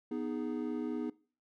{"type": "chord", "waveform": "triangle", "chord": "G# minor", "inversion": "first", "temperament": "equal", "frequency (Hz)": [246.9, 311.1, 415.3], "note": ["B3", "D#4", "G#4"], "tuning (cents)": [0, 0, 0], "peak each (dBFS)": [-35, -36, -39], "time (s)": [0.11, 1.1], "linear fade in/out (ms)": 5, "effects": ["noise-tail reverb RT60 0.4 s tail -21 dB re dry"]}